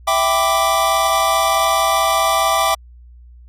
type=chord; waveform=square; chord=E minor seventh; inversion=none; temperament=equal with one note detuned; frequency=659.3 / 784 / 1002.1 / 1174.7 Hz; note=E5 / G5 / B5 / D6; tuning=0 / 0 / +25 / 0 cents; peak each=-20 / -20 / -24 / -18 dBFS; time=0.07-2.75 s; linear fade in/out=10 ms; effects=added 60 Hz sine -39 dBFS peak until 3.48 s + AAC 48 kbps